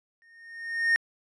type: tone with exponential growth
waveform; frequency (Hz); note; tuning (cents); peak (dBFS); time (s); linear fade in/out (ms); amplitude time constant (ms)
triangle; 1840; A#6; -23; -16; 0.22-0.96; 0; 160
effects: resampled to 22050 Hz